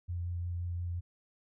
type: tone with vibrato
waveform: sine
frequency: 87.31 Hz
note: F2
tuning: in tune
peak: -33 dBFS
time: 0.08-1.01 s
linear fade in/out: 20 ms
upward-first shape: sine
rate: 5.7 Hz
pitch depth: 14 cents each way
effects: none